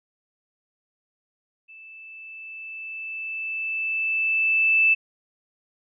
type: tone with level ramp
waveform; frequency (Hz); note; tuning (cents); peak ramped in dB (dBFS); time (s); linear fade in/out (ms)
sine; 2637; E7; 0; -43 to -14; 1.68-4.95; 20
effects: none